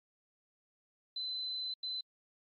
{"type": "tone bursts at uneven times", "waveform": "sine", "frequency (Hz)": 4037, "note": "B7", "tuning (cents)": 37, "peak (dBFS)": -36, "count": 2, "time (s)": [[1.16, 1.74], [1.83, 2.01]], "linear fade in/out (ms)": 5, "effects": ["AAC 32 kbps"]}